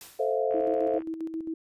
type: noise with exponential decay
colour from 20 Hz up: white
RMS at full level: -42 dBFS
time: 0.01-0.47 s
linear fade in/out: 1 ms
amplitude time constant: 100 ms
type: chord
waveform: sine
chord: F major seventh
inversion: first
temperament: equal with one note detuned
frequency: 440 / 523.3 / 649.8 / 698.5 Hz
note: A4 / C5 / E5 / F5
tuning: 0 / 0 / -25 / 0 cents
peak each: -28 / -28 / -31 / -32 dBFS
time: 0.19-0.99 s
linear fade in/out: 10 ms
type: click train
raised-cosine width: 0.5 ms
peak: -33 dBFS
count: 37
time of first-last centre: 0.51-1.021 s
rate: 70.5 Hz
type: tone with tremolo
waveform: sine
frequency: 323.6 Hz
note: E4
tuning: 32 cents flat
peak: -29 dBFS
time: 0.54-1.54 s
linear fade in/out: 5 ms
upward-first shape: square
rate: 7.5 Hz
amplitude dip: 55%
effects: resampled to 32000 Hz